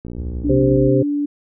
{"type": "click train", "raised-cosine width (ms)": 3, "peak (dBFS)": -18, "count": 44, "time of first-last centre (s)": [0.05, 0.77], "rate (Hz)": 59.7}
{"type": "linear sweep", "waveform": "sine", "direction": "down", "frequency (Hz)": [74.5, 55], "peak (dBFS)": -24, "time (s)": [0.17, 0.9], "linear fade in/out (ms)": 20}
{"type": "tone", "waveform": "sine", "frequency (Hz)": 290, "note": "D4", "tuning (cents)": -22, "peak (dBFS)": -17, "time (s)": [0.44, 1.26], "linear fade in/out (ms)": 10}
{"type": "harmonic tone", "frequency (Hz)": 130.81, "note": "C3", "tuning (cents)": 0, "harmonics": [1, 2, 3, 4], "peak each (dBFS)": [-17, -24, -17, -19], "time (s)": [0.49, 1.03], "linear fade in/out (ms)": 10}
{"effects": []}